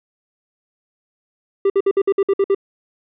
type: tone bursts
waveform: triangle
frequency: 394.1 Hz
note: G4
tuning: 9 cents sharp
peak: -10 dBFS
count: 9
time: 1.65-2.548 s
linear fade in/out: 5 ms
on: 50 ms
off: 56 ms
effects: resampled to 8000 Hz